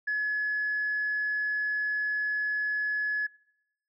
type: tone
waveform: sine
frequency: 1700 Hz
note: G#6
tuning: 40 cents sharp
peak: -25 dBFS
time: 0.07-3.27 s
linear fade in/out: 10 ms
effects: noise-tail reverb RT60 0.8 s tail -23 dB re dry + tanh soft clip ceiling -22 dBFS